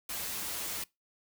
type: noise with comb filter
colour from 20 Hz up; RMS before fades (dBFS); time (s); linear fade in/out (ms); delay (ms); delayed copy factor
white; -37; 0.09-0.84; 5; 7.8; -0.55
effects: noise-tail reverb RT60 0.2 s tail -23 dB re dry